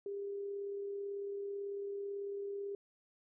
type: tone with amplitude modulation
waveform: sine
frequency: 400.9 Hz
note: G4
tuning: 39 cents sharp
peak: -37 dBFS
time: 0.06-2.75 s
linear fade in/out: 2 ms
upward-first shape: sine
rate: 38.1 Hz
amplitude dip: 25%
effects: none